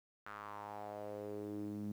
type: tone with band-pass filter sweep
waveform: sawtooth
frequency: 103.83 Hz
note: G#2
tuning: in tune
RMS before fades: -45 dBFS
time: 0.26-1.92 s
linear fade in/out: 5 ms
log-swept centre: 1400 to 220 Hz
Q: 3.6
effects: 11-bit